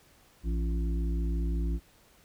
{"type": "harmonic tone with a mistuned harmonic", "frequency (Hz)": 57.1, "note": "A#1", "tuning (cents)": -35, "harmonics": [1, 3, 5, 6], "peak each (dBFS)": [-27, -37, -41, -43], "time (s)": [0.43, 1.8], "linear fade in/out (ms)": 50, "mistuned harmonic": 5, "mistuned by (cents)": -55, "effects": ["pink hiss -61 dBFS RMS until 2.24 s"]}